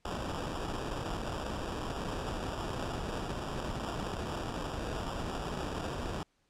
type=noise with sample-and-hold; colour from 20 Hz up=pink; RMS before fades=-37 dBFS; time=0.05-6.23 s; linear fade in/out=2 ms; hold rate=2100 Hz; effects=pink hiss -74 dBFS RMS until 6.49 s + low-pass 8000 Hz 12 dB/octave